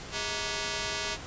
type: ring-modulated tone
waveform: 5% pulse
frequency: 523 Hz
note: C5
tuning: 1 cent flat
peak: -16 dBFS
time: 0.11-1.18 s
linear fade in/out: 50 ms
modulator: 112 Hz
effects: pink hiss -42 dBFS RMS until 1.26 s + resampled to 16000 Hz